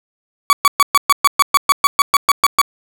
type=tone bursts; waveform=40% pulse; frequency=1133 Hz; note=C#6; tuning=37 cents sharp; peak=-6 dBFS; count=15; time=0.5-2.615 s; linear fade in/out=0 ms; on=29 ms; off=120 ms; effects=7-bit